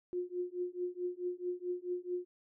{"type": "tone with tremolo", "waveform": "sine", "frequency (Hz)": 357.7, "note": "F4", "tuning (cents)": 41, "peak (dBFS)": -31, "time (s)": [0.13, 2.25], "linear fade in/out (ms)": 0, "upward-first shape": "triangle", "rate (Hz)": 4.6, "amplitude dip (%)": 100, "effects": []}